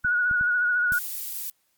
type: tone with vibrato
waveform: sine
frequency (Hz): 1457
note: F#6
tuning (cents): -27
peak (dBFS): -20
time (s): 0.04-0.99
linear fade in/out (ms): 10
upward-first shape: sine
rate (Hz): 14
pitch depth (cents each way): 33
type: clicks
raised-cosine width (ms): 5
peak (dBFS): -26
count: 4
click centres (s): 0.048 / 0.312 / 0.411 / 0.921
type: noise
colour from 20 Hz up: violet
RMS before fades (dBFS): -32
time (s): 0.92-1.5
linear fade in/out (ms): 2
effects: white hiss -70 dBFS RMS until 1.77 s + Opus 48 kbps